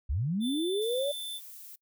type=linear sweep; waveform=sine; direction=up; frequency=54.1 to 587.3 Hz; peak=-27 dBFS; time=0.09-1.12 s; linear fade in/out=10 ms
type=tone; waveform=square; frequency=3530 Hz; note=A7; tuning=5 cents sharp; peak=-36 dBFS; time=0.4-1.41 s; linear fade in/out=50 ms
type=noise; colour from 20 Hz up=violet; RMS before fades=-47 dBFS; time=0.81-1.76 s; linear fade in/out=10 ms
effects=noise-tail reverb RT60 0.1 s tail -23 dB re dry